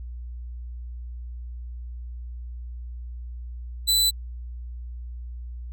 sawtooth tone, 3993 Hz, B7, 18 cents sharp, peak -15 dBFS, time 3.87-4.11 s, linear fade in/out 20 ms, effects added 60 Hz sine -33 dBFS peak until 5.72 s

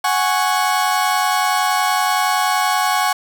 35% pulse chord, F# suspended second, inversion none, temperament equal, 740 / 830.6 / 1108.7 Hz, F#5 / G#5 / C#6, 0 / 0 / 0 cents, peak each -18 dBFS, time 0.04-3.13 s, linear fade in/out 5 ms, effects none

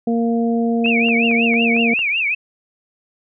harmonic tone, 231.9 Hz, A#3, 9 cents flat, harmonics 1 / 2 / 3, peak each -16 / -22 / -26 dBFS, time 0.07-1.94 s, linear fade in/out 5 ms
sine tone with vibrato, 2489 Hz, D#7, in tune, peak -16 dBFS, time 0.84-2.35 s, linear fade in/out 10 ms, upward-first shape triangle, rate 5.4 Hz, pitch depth 230 cents each way
click train, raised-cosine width 0.5 ms, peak -21 dBFS, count 6, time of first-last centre 0.86-1.991 s, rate 4.42 Hz
effects none

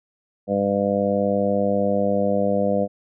harmonic tone, 100.3 Hz, G2, 40 cents sharp, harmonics 1 / 2 / 3 / 4 / 5 / 6 / 7, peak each -34 / -23 / -30 / -34 / -22 / -24 / -29 dBFS, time 0.47-2.88 s, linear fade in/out 50 ms, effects none

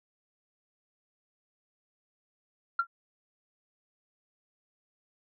sine tone with exponential decay, 1374 Hz, F6, 29 cents flat, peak -19 dBFS, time 2.79-2.87 s, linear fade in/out 5 ms, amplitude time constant 16 ms, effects tanh soft clip ceiling -18 dBFS

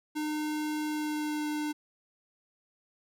square tone with pitch glide, 304 to 300.7 Hz, D#4 to D4, -40 to +41 cents, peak -31 dBFS, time 0.15-1.73 s, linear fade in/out 20 ms, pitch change -19 cents, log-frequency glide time 0.85-1.49 s, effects none

